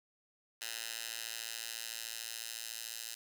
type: tone with high-pass filter sweep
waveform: 10% pulse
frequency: 113.8 Hz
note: A#2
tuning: 41 cents flat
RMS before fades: -43 dBFS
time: 0.61-3.15 s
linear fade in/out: 10 ms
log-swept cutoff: 2700 to 4300 Hz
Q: 0.7
effects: none